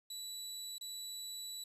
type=tone with dropouts; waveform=25% pulse; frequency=3943 Hz; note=B7; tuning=4 cents flat; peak=-39 dBFS; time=0.1-1.64 s; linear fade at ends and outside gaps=5 ms; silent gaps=0.783-0.81 s; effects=resampled to 32000 Hz + 11-bit

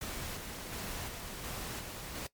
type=noise with tremolo; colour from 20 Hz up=pink; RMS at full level=-40 dBFS; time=0.01-2.27 s; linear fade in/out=5 ms; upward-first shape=square; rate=1.4 Hz; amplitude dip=30%; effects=noise-tail reverb RT60 0.1 s tail -19 dB re dry + MP3 96 kbps

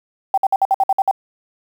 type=tone bursts; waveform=sine; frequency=776 Hz; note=G5; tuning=18 cents flat; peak=-11 dBFS; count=9; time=0.34-1.112 s; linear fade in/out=2 ms; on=36 ms; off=56 ms; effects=7-bit

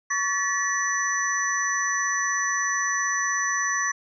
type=tone cluster; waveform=sine; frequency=1124 / 1745 / 1928 / 5970 Hz; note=C#6 / A6 / B6 / F#8; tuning=+24 / -15 / -42 / +15 cents; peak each=-28 dBFS; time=0.1-3.92 s; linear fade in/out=10 ms; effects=none

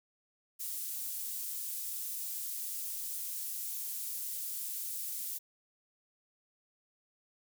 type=high-pass noise; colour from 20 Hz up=pink; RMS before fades=-39 dBFS; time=0.59-5.39 s; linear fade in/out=20 ms; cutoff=11000 Hz; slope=12 dB/octave; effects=none

